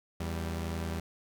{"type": "tone pair together", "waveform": "sawtooth", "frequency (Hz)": [82.2, 195.5], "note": ["E2", "G3"], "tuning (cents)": [-4, -4], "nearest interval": "octave + minor third", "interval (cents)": 1500, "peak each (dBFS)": [-30, -35], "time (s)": [0.2, 1], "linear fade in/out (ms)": 5, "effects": []}